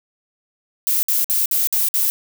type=noise bursts; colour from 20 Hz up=violet; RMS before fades=-18 dBFS; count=6; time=0.87-2.1 s; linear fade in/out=0 ms; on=160 ms; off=54 ms; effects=none